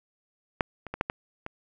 clicks, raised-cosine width 0.5 ms, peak -8 / -23 / -18 / -9 / -13 / -20 dBFS, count 6, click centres 0.608 / 0.867 / 0.94 / 1.011 / 1.099 / 1.464 s, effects none

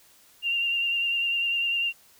sine tone with vibrato, 2776 Hz, F7, 11 cents flat, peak -23 dBFS, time 0.42-1.93 s, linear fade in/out 50 ms, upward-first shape triangle, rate 10 Hz, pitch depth 29 cents each way, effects white hiss -57 dBFS RMS until 2.19 s

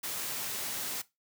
white noise, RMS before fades -36 dBFS, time 0.03-1.02 s, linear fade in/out 10 ms, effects noise-tail reverb RT60 0.2 s tail -18 dB re dry + high-pass 100 Hz 12 dB/octave

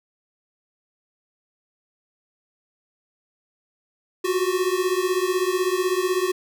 square beating tone pair, 360 / 376 Hz, F#4 / F#4, -47 / +28 cents, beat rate 16 Hz, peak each -24 dBFS, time 4.24-6.32 s, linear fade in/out 10 ms, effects 10-bit

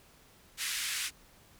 pink band-pass noise, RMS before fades -35 dBFS, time 0.57-1.11 s, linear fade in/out 50 ms, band 1700 to 12000 Hz, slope 24 dB/octave, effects pink hiss -60 dBFS RMS until 1.59 s

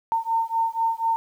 sine beating tone pair, 907 / 911.1 Hz, A#5 / A#5, -48 / -40 cents, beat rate 4.1 Hz, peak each -24 dBFS, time 0.12-1.16 s, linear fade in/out 0 ms, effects 9-bit

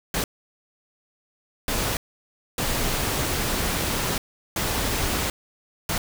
pink noise bursts at uneven times, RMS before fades -25 dBFS, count 5, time 0.14-0.24 / 1.68-1.97 / 2.58-4.18 / 4.56-5.3 / 5.89-5.98 s, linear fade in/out 2 ms, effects none

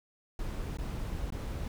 brown noise with dropouts, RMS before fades -36 dBFS, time 0.39-1.68 s, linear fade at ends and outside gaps 2 ms, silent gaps 0.772-0.785 / 1.304-1.322 s, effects none

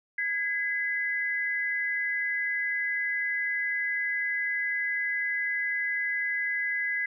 sine tone pair together, 1654 / 2022 Hz, G#6 / B6, -8 / +40 cents, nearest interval minor third, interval 348 cents, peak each -31 / -28 dBFS, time 0.18-7.06 s, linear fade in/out 5 ms, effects none

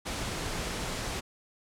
pink noise, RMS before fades -34 dBFS, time 0.05-1.21 s, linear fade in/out 20 ms, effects low-pass 9000 Hz 12 dB/octave

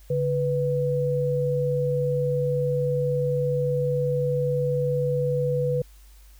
sine tone pair together, 142.74 / 493.9 Hz, D3 / B4, -49 / 0 cents, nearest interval octave + major sixth, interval 2149 cents, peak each -25 / -23 dBFS, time 0.1-5.82 s, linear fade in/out 5 ms, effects added 50 Hz sine -47 dBFS peak until 6.39 s + white hiss -58 dBFS RMS until 6.39 s

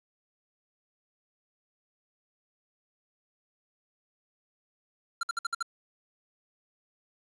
square tone bursts, 1374 Hz, F6, 29 cents flat, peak -28 dBFS, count 6, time 5.21-5.627 s, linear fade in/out 5 ms, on 22 ms, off 57 ms, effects resampled to 22050 Hz + 9-bit

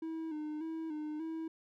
triangle tone with vibrato, 313.3 Hz, D#4, 12 cents sharp, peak -35 dBFS, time 0.02-1.48 s, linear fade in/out 5 ms, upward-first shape square, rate 1.7 Hz, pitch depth 53 cents each way, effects none

